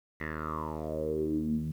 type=tone with low-pass filter sweep; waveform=10% pulse; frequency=77.78 Hz; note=D#2; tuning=in tune; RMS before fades=-33 dBFS; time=0.2-1.72 s; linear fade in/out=10 ms; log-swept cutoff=2000 to 170 Hz; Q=7.8; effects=10-bit